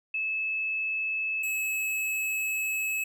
sine / square tone pair in turn, 2605 / 2586 Hz, E7 / E7, -21 / -34 cents, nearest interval unison, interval 13 cents, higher first, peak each -27 / -28 dBFS, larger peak first, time 0.14-1.43 / 1.43-3.04 s, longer second, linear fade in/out 5 ms, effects none

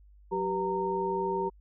sine tone cluster, 183.7 / 386.7 / 486.7 / 922 Hz, F#3 / G4 / B4 / A#5, -12 / -24 / -25 / -19 cents, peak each -38 / -30 / -38 / -31 dBFS, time 0.31-1.5 s, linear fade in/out 20 ms, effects added 50 Hz sine -53 dBFS peak until 1.6 s

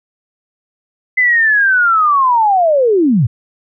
sine linear sweep, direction down, 2040 to 98 Hz, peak -8 dBFS, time 1.17-3.27 s, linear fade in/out 10 ms, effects none

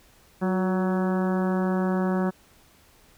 harmonic tone with a mistuned harmonic, 186.9 Hz, F#3, 18 cents sharp, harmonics 1 / 2 / 3 / 4 / 5 / 6 / 7 / 8 / 9, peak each -23 / -29 / -33 / -35 / -37 / -39 / -40 / -41 / -42 dBFS, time 0.41-2.31 s, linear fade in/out 20 ms, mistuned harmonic 2, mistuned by -41 cents, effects pink hiss -57 dBFS RMS until 3.17 s

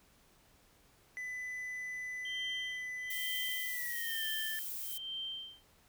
triangle tone with pitch glide, 2000 to 1761.3 Hz, B6 to A6, +21 to +1 cents, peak -37 dBFS, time 1.17-4.59 s, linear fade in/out 0 ms, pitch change -220 cents, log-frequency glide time 3.7-4.28 s
sine tone with tremolo, 3136 Hz, G7, in tune, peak -37 dBFS, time 2.25-5.68 s, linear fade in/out 2 ms, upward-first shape sine, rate 1.1 Hz, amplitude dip 100%
violet noise, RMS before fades -41 dBFS, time 3.1-4.98 s, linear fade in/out 5 ms
effects pink hiss -66 dBFS RMS until 5.88 s

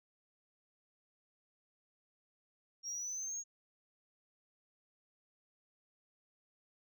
sine exponential sweep, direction up, 5570 to 6645 Hz, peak -36 dBFS, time 2.83-3.44 s, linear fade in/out 50 ms, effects tanh soft clip ceiling -37 dBFS

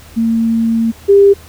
sine tone pair in turn, 227.5 / 399.1 Hz, A#3 / G4, -42 / +31 cents, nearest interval minor seventh, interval 973 cents, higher second, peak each -10 / -3 dBFS, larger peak second, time 0.16-0.92 / 1.08-1.34 s, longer first, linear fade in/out 20 ms, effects added 80 Hz sine -38 dBFS peak until 1.48 s + pink hiss -40 dBFS RMS until 1.48 s

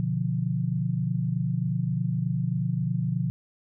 sine chord, B diminished, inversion none, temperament equal, 123.47 / 146.83 / 174.61 Hz, B2 / D3 / F3, 0 / 0 / 0 cents, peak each -28 / -29 / -28 dBFS, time 0-3.3 s, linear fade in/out 0 ms, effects none

